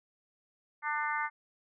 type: harmonic tone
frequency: 298.5 Hz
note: D4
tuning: 28 cents sharp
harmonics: 3 / 4 / 5 / 6 / 7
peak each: -35 / -36 / -37 / -38 / -38 dBFS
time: 0.82-1.3 s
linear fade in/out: 50 ms
effects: none